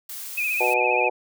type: noise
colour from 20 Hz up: blue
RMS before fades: -35 dBFS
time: 0.09-0.74 s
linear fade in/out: 5 ms
type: tone with vibrato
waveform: sine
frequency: 2491 Hz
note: D#7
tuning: 1 cent sharp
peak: -22 dBFS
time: 0.37-1.09 s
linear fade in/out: 10 ms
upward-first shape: sine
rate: 15 Hz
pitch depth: 64 cents each way
type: harmonic tone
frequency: 123.47 Hz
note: B2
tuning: in tune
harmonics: 3 / 4 / 5 / 6 / 7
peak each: -28 / -25 / -28 / -27 / -25 dBFS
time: 0.6-1.1 s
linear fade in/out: 10 ms
effects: none